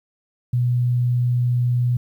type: tone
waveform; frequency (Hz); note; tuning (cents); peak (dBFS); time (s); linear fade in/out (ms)
sine; 122.7; B2; -11; -16; 0.53-1.97; 5
effects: 9-bit